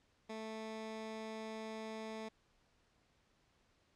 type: tone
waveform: 15% pulse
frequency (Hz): 220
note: A3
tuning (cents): 0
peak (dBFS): -37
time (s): 0.29-2.29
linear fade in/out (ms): 10
effects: pink hiss -74 dBFS RMS until 3.95 s + low-pass 6000 Hz 12 dB/octave